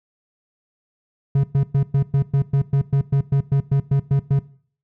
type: tone bursts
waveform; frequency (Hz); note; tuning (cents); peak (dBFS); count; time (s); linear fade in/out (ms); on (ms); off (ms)
triangle; 138.59; C#3; 0; -11; 16; 1.35-4.392; 5; 87; 110
effects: noise-tail reverb RT60 0.5 s tail -19 dB re dry